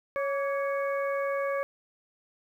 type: harmonic tone with a mistuned harmonic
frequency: 554.4 Hz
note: C#5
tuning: in tune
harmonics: 1 / 2 / 3 / 4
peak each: -28 / -34 / -38 / -40 dBFS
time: 0.16-1.63 s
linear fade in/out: 0 ms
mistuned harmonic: 2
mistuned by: +56 cents
effects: 10-bit